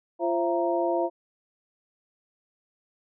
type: tone cluster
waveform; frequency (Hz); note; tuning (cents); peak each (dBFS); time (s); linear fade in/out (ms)
sine; 344 / 529 / 675 / 934; F4 / C5 / E5 / A#5; -26 / +19 / +41 / +3; -27 / -30 / -26 / -32; 0.19-1.1; 50
effects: none